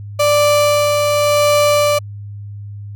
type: tone with tremolo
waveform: 35% pulse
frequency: 587.3 Hz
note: D5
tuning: in tune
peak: -8 dBFS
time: 0.19-1.99 s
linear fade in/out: 10 ms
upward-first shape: sine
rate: 0.9 Hz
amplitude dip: 30%
effects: added 102 Hz sine -27 dBFS peak until 2.95 s